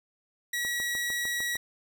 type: tone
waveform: sawtooth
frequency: 1922 Hz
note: B6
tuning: 48 cents flat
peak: -25 dBFS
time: 0.53-1.57 s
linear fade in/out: 5 ms
type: click train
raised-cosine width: 1 ms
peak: -28 dBFS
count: 7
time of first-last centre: 0.65-1.555 s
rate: 6.63 Hz
effects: none